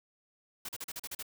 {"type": "noise bursts", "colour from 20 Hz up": "white", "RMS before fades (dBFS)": -40, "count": 8, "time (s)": [0.65, 1.227], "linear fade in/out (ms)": 5, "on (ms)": 38, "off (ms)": 39, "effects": []}